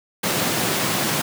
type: high-pass noise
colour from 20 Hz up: pink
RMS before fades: -22 dBFS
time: 0.23-1.22 s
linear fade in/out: 10 ms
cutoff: 130 Hz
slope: 24 dB/octave
effects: none